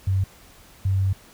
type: tone pair in turn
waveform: sine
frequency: 95.6 / 96.09 Hz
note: G2 / G2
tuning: -43 / -34 cents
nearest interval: unison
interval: 9 cents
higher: second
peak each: -18 dBFS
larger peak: neither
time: 0.07-0.24 / 0.85-1.13 s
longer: second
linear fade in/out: 5 ms
effects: pink hiss -50 dBFS RMS until 1.33 s